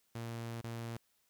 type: tone with dropouts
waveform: sawtooth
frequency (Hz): 116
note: A#2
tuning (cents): -8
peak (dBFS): -36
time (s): 0.15-0.97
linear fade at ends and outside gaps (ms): 5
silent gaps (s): 0.613-0.64
effects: white hiss -75 dBFS RMS until 1.29 s